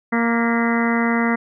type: harmonic tone with a mistuned harmonic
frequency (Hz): 233.1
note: A#3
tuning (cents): 0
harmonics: 1 / 2 / 3 / 4 / 5 / 6 / 7 / 8 / 9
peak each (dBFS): -18 / -26 / -28 / -28 / -28 / -28 / -31 / -28 / -27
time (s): 0.12-1.36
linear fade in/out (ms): 10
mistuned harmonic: 9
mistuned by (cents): -64
effects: none